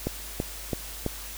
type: click train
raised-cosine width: 2 ms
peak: -13 dBFS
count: 4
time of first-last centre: 0.07-1.063 s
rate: 3.02 Hz
effects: added 50 Hz sine -42 dBFS peak until 1.37 s + white hiss -40 dBFS RMS until 1.37 s